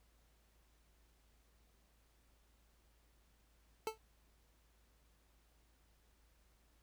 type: tone with exponential decay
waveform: 25% pulse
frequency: 440 Hz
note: A4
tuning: in tune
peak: -30 dBFS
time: 3.87-3.98 s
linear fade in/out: 1 ms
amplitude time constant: 23 ms
effects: added 55 Hz sine -70 dBFS peak until 6.82 s + pink hiss -75 dBFS RMS until 6.82 s